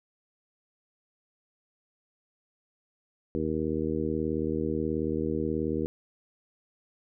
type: harmonic tone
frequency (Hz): 78.5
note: D#2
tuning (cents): +16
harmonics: 1 / 2 / 3 / 4 / 5 / 6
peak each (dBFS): -37 / -36 / -33 / -32 / -33 / -34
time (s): 3.35-5.86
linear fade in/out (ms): 0
effects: none